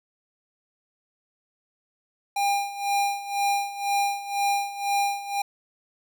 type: tone with tremolo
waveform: square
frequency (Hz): 803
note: G5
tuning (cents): +41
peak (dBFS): -21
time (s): 2.36-5.42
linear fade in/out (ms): 5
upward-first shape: sine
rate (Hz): 2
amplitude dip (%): 80
effects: none